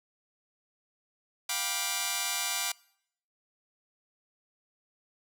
5% pulse chord, G dominant seventh, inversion third, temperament just, 705.6 / 784 / 980 / 1176 Hz, F5 / G5 / B5 / D6, +18 / 0 / -14 / +2 cents, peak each -25 dBFS, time 1.49-2.72 s, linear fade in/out 5 ms, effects noise-tail reverb RT60 0.7 s tail -24 dB re dry

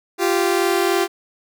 sawtooth tone pair together, 346.8 / 390.1 Hz, F4 / G4, -12 / -8 cents, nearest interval major second, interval 204 cents, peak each -15 dBFS, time 0.18-1.08 s, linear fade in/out 50 ms, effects none

